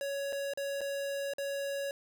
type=tone with dropouts; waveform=square; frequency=558 Hz; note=C#5; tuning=11 cents sharp; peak=-34 dBFS; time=0.01-1.91 s; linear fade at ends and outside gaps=1 ms; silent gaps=0.325-0.329 / 0.536-0.574 / 0.808-0.814 / 1.336-1.383 s; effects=none